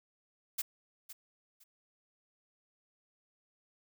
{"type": "noise with echo", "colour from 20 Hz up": "blue", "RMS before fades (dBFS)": -34, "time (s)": [0.58, 0.62], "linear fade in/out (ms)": 10, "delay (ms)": 510, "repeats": 2, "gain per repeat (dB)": -13, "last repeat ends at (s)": 1.64, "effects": []}